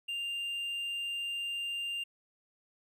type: tone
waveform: triangle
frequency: 2794 Hz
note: F7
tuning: in tune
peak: -32 dBFS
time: 0.08-2.04 s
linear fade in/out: 10 ms
effects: none